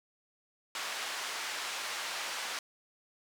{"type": "band-pass noise", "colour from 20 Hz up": "pink", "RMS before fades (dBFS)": -38, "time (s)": [0.75, 2.59], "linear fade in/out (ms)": 2, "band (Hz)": [990, 6900], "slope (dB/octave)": 12, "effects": []}